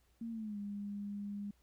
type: tone with pitch glide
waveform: sine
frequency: 229.5 to 203.3 Hz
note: A#3 to G#3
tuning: -27 to -37 cents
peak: -39 dBFS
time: 0.21-1.51 s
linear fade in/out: 5 ms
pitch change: -210 cents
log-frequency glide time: 0.31-0.58 s
effects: added 60 Hz sine -70 dBFS peak until 1.62 s + pink hiss -75 dBFS RMS until 1.62 s